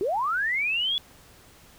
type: linear sweep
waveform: sine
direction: up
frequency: 349.2 to 3445 Hz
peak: -23 dBFS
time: 0.01-0.98 s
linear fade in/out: 0 ms
effects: pink hiss -53 dBFS RMS until 1.78 s